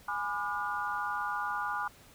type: chord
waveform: sine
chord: G# diminished seventh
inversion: none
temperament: just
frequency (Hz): 830.6 / 996.7 / 1196.1 / 1435.3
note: G#5 / B5 / D6 / F6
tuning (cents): 0 / +16 / +31 / +47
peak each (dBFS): -37 / -38 / -36 / -36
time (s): 0.08-1.88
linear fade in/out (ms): 5
effects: pink hiss -57 dBFS RMS until 2.14 s